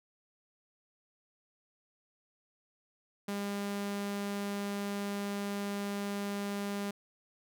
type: tone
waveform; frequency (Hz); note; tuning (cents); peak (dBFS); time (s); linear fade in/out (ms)
sawtooth; 201.7; G3; +50; -30; 3.28-6.91; 5
effects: none